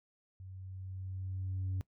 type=tone with level ramp; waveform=sine; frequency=94.1 Hz; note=F#2; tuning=30 cents sharp; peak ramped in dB=-46 to -30 dBFS; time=0.4-1.81 s; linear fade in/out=0 ms; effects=noise-tail reverb RT60 0.1 s tail -22 dB re dry + tanh soft clip ceiling -31 dBFS